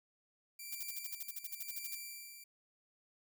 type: tone with tremolo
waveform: 5% pulse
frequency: 2349 Hz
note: D7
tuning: in tune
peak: -34 dBFS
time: 0.59-2.44 s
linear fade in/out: 5 ms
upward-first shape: sine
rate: 0.95 Hz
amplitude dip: 60%
type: noise bursts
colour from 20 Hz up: violet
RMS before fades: -42 dBFS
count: 16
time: 0.72-1.951 s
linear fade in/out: 5 ms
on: 31 ms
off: 49 ms
effects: none